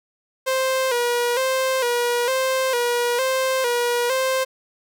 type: tone with vibrato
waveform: sawtooth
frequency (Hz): 502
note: B4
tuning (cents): +28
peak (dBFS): -15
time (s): 0.46-4.45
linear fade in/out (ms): 20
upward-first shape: square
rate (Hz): 1.1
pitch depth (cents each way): 74
effects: none